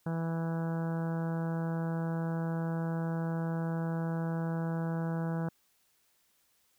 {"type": "harmonic tone", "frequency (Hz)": 164.81, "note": "E3", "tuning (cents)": 0, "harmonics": [1, 2, 3, 4, 5, 6, 7, 8, 9, 10], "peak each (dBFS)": [-31, -42, -42, -45, -46, -49, -54, -52, -50, -55], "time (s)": [0.06, 5.49], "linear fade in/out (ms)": 5, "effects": ["white hiss -71 dBFS RMS until 6.78 s"]}